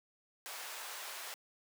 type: high-pass noise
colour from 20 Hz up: pink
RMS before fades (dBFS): -45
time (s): 0.46-1.34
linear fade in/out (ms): 0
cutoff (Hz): 780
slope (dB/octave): 12
effects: high-pass 400 Hz 12 dB/octave